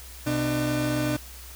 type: tone pair together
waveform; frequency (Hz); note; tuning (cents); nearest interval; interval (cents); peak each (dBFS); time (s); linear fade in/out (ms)
30% pulse; 126.3 / 300.4; B2 / D4; +39 / +39; octave + minor third; 1500; -25 / -23; 0.26-1.17; 10
effects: added 62 Hz sine -43 dBFS peak until 1.55 s + white hiss -45 dBFS RMS until 1.55 s